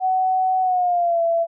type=tone with pitch glide; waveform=sine; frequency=749 to 671.1 Hz; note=F#5 to E5; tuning=+21 to +31 cents; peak=-16 dBFS; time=0-1.47 s; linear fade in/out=50 ms; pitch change=-190 cents; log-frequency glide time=0.61-1.21 s; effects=none